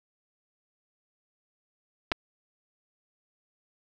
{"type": "clicks", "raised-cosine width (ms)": 0.3, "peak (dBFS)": -11, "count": 2, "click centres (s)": [2.117, 2.12], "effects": []}